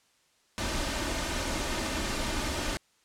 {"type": "noise with comb filter", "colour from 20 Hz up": "pink", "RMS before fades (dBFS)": -31, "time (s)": [0.58, 2.77], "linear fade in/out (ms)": 0, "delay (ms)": 3.3, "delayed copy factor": 0.5, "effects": ["white hiss -67 dBFS RMS until 3.04 s", "low-pass 8000 Hz 12 dB/octave"]}